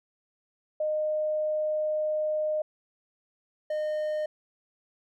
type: tone pair in turn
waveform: sine / triangle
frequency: 614 / 611.7 Hz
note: D#5 / D#5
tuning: -23 / -30 cents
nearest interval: unison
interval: 7 cents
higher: first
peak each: -25 dBFS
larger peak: neither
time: 0.8-2.62 / 3.7-4.26 s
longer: first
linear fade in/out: 5 ms
effects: none